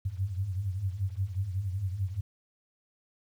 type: tone cluster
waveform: sine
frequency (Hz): 90.9 / 96.9 / 102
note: F#2 / G2 / G#2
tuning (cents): -30 / -20 / -31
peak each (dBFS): -34 / -34 / -34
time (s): 0.05-2.21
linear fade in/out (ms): 10
effects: 10-bit